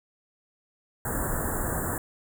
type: band-stop noise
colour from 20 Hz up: pink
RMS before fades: -29 dBFS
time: 1.05-1.98 s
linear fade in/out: 2 ms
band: 1800 to 7200 Hz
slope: 96 dB/octave
effects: none